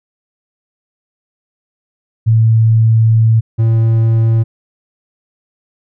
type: tone pair in turn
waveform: sine / triangle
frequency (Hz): 112.2 / 113.11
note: A2 / A2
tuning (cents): +34 / +48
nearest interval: unison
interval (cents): 14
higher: second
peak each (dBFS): -6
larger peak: neither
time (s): 2.26-3.41 / 3.58-4.44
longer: first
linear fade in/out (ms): 20
effects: none